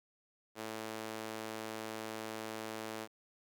sawtooth tone with high-pass filter, 110 Hz, A2, in tune, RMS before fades -43 dBFS, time 0.55-3.08 s, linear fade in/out 50 ms, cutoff 360 Hz, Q 0.83, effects none

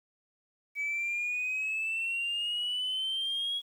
sine exponential sweep, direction up, 2276 to 3336 Hz, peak -28 dBFS, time 0.75-3.62 s, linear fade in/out 50 ms, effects tanh soft clip ceiling -27 dBFS + 10-bit

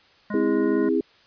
harmonic tone, 207.7 Hz, G#3, in tune, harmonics 1 / 3 / 5 / 7 / 9, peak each -29 / -37 / -37 / -38 / -41 dBFS, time 0.3-0.89 s, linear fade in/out 5 ms
sine chord, C augmented, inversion none, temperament just, 261.6 / 327 / 408.8 Hz, C4 / E4 / G#4, 0 / -14 / -27 cents, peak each -24 / -23 / -23 dBFS, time 0.34-1.01 s, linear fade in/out 2 ms
effects white hiss -56 dBFS RMS until 1.26 s + resampled to 11025 Hz

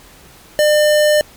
square tone, 600 Hz, D5, 37 cents sharp, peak -10 dBFS, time 0.59-1.21 s, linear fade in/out 0 ms, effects pink hiss -43 dBFS RMS until 1.36 s + MP3 96 kbps

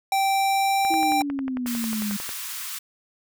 square tone with pitch glide, 780 to 786.3 Hz, G5 to G5, -9 to +5 cents, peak -20 dBFS, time 0.12-1.22 s, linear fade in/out 2 ms, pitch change +14 cents, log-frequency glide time 0.23-1.11 s
click train, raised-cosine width 0.5 ms, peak -20 dBFS, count 17, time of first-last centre 0.85-2.291 s, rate 11.1 Hz
sine exponential sweep, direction down, 329.6 to 200.3 Hz, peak -25 dBFS, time 0.9-2.17 s, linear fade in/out 10 ms
white high-pass noise, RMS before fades -33 dBFS, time 1.66-2.79 s, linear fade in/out 10 ms, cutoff 1000 Hz, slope 48 dB/octave
effects none

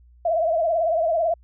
sine tone with vibrato, 659.3 Hz, E5, in tune, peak -18 dBFS, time 0.25-1.34 s, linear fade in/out 5 ms, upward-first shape triangle, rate 18 Hz, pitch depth 110 cents each way, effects added 60 Hz sine -49 dBFS peak until 1.43 s

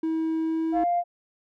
triangle tone with pitch glide, 321.5 to 323.9 Hz, E4 to E4, -43 to -30 cents, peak -21 dBFS, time 0.03-0.84 s, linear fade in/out 5 ms, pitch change +13 cents, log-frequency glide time 0.4-0.68 s
sine tone, 698.5 Hz, F5, in tune, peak -20 dBFS, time 0.72-1.04 s, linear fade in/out 50 ms
effects tanh soft clip ceiling -16 dBFS

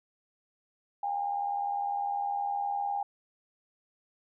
sine tone with amplitude modulation, 808 Hz, G#5, 48 cents flat, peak -26 dBFS, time 1.03-3.03 s, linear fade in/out 5 ms, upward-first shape sine, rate 79.8 Hz, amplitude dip 60%, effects none

